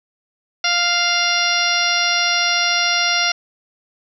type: harmonic tone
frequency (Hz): 698.5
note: F5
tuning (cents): 0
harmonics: 1 / 2 / 3 / 4 / 5 / 6 / 7 / 8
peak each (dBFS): -25 / -22 / -22 / -23 / -25 / -25 / -25 / -22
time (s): 0.64-3.32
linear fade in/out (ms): 5
effects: none